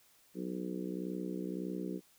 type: harmonic tone with a mistuned harmonic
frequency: 61.74 Hz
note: B1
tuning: in tune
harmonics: 3 / 4 / 5 / 6 / 7 / 8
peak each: -40 / -46 / -41 / -44 / -46 / -51 dBFS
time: 0.34-2.01 s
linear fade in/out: 50 ms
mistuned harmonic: 8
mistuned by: +34 cents
effects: white hiss -66 dBFS RMS until 2.18 s